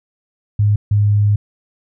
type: tone pair in turn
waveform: sine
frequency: 103.83 / 103.41 Hz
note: G#2 / G#2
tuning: 0 / -7 cents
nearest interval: unison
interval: 7 cents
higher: first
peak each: -10 dBFS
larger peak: neither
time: 0.59-0.76 / 0.91-1.36 s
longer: second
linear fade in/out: 5 ms
effects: none